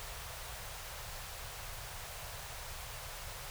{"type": "band-stop noise", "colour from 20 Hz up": "pink", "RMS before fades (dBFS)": -45, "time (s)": [0, 3.5], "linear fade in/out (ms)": 0, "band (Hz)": [130, 520], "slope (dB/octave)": 24, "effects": []}